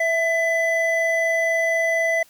triangle tone pair together, 659.3 / 2002 Hz, E5 / B6, 0 / +23 cents, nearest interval octave + perfect fifth, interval 1923 cents, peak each -19 dBFS, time 0-2.23 s, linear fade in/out 5 ms, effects white hiss -54 dBFS RMS until 2.29 s

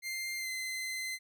sawtooth tone with pitch glide, 2099 to 2059 Hz, C7 to C7, +5 to -28 cents, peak -32 dBFS, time 0.02-1.19 s, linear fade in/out 50 ms, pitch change -33 cents, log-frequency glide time 0.38-0.49 s, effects none

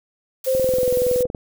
blue noise, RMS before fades -32 dBFS, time 0.44-1.23 s, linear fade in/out 5 ms
sine tone with pitch glide, 523.3 to 498.8 Hz, C5 to B4, 0 to +17 cents, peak -16 dBFS, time 0.46-1.27 s, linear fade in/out 20 ms, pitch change -83 cents, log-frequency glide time 0.6-0.93 s
click train, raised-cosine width 2 ms, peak -16 dBFS, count 18, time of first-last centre 0.55-1.348 s, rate 21.3 Hz
effects none

